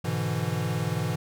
square chord, E dominant seventh, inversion first, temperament equal with one note detuned, 103.83 / 124.26 / 146.83 / 164.81 Hz, G#2 / B2 / D3 / E3, 0 / +11 / 0 / 0 cents, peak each -33 / -32 / -34 / -31 dBFS, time 0.04-1.16 s, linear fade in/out 10 ms, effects none

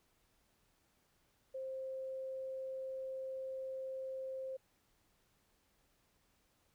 sine tone, 527 Hz, C5, 12 cents sharp, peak -40 dBFS, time 1.54-4.57 s, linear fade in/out 10 ms, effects pink hiss -75 dBFS RMS until 6.74 s

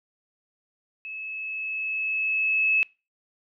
sine tone with level ramp, 2593 Hz, E7, 29 cents flat, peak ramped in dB -34 to -18 dBFS, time 1.05-2.83 s, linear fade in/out 0 ms, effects noise-tail reverb RT60 0.3 s tail -24 dB re dry

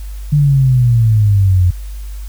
sine exponential sweep, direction down, 150 to 87.31 Hz, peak -7 dBFS, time 0.32-1.71 s, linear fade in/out 10 ms, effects added 50 Hz sine -23 dBFS peak until 2.28 s + white hiss -43 dBFS RMS until 2.28 s

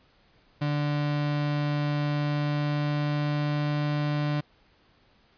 35% pulse tone with pitch glide, 146.83 to 147.77 Hz, D3 to D3, 0 to +11 cents, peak -23 dBFS, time 0.61-4.41 s, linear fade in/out 10 ms, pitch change +11 cents, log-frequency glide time 2.04-3.84 s, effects pink hiss -62 dBFS RMS until 5.37 s + resampled to 11025 Hz

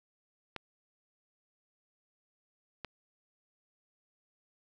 clicks, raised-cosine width 0.3 ms, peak -22 / -23 dBFS, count 2, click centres 0.563 / 2.847 s, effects none

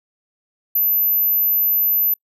sine tone, 12090 Hz, F#9, 36 cents sharp, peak -14 dBFS, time 0.75-2.14 s, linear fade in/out 5 ms, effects noise-tail reverb RT60 0.1 s tail -26 dB re dry

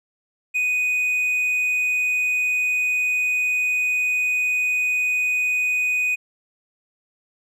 triangle tone, 2489 Hz, D#7, in tune, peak -17 dBFS, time 0.54-6.16 s, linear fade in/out 20 ms, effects none

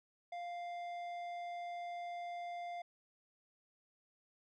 square tone with low-pass filter, 698.5 Hz, F5, in tune, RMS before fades -44 dBFS, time 0.32-2.82 s, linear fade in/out 5 ms, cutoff 2800 Hz, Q 0.54, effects none

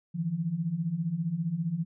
sine beating tone pair, 155.56 / 170.56 Hz, D#3 / F3, 0 / -41 cents, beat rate 15 Hz, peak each -33 / -29 dBFS, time 0.14-1.85 s, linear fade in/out 20 ms, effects none

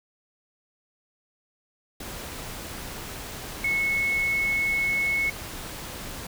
sine tone in noise, 2194 Hz, C#7, 18 cents flat, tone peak -22 dBFS, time 3.64-5.3 s, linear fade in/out 5 ms, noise pink, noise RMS -37 dBFS, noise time 2-6.27 s, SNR +12 dB, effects none

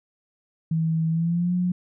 sine tone with pitch glide, 161.7 to 179.42 Hz, E3 to F3, -33 to +47 cents, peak -20 dBFS, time 0.71-1.72 s, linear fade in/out 5 ms, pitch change +180 cents, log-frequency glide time 1.1-1.54 s, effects none

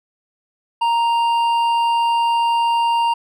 sine tone with hard clipping, 932.3 Hz, A#5, in tune, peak -16 dBFS, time 0.81-3.14 s, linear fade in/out 10 ms, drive 7 dB, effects none

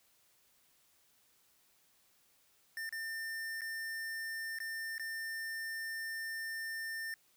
square tone with dropouts, 1800 Hz, A6, 39 cents sharp, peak -39 dBFS, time 2.77-7.14 s, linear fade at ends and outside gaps 1 ms, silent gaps 2.892-2.925 / 3.609-3.617 / 4.587-4.602 / 4.981-4.996 s, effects white hiss -70 dBFS RMS until 7.36 s

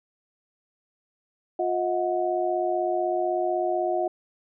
sine tone cluster, 356 / 635 / 731 Hz, F4 / D#5 / F#5, +33 / +35 / -21 cents, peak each -27 dBFS, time 1.59-4.08 s, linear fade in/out 5 ms, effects none

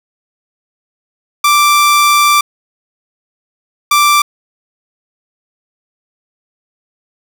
sawtooth tone pair in turn, 1174.7 / 1174.7 Hz, D6 / D6, 0 / 0 cents, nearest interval unison, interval 0 cents, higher neither, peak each -3 dBFS, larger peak neither, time 1.44-2.41 / 3.91-4.22 s, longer first, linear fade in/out 5 ms, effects none

